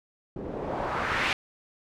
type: noise with low-pass filter sweep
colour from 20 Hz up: white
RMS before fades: -30 dBFS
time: 0.36-1.33 s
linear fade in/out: 2 ms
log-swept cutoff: 310 to 2600 Hz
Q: 1.6
effects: none